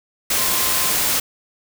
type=tone in noise; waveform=sine; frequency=1046.5 Hz; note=C6; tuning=in tune; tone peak=-30 dBFS; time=0.38-0.91 s; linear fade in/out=5 ms; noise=white; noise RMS=-19 dBFS; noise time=0.3-1.2 s; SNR=-14 dB; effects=none